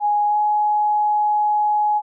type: tone with pitch glide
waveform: sine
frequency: 830.6 to 840.3 Hz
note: G#5 to G#5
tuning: 0 to +20 cents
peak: -15 dBFS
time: 0-2.02 s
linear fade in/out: 50 ms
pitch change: +20 cents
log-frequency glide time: 0.27-0.37 s
effects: none